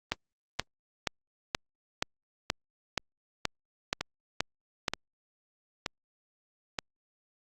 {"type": "two click trains", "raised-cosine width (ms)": 0.2, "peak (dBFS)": [-9, -13], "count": [11, 4], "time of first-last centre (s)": [[0.12, 4.882], [4.01, 6.788]], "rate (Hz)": [2.1, 1.08], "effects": ["Opus 32 kbps"]}